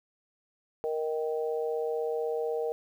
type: harmonic tone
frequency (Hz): 156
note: D#3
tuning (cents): +5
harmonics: 3 / 4 / 5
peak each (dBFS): -29 / -36 / -39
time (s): 0.84-2.72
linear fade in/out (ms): 0
effects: 10-bit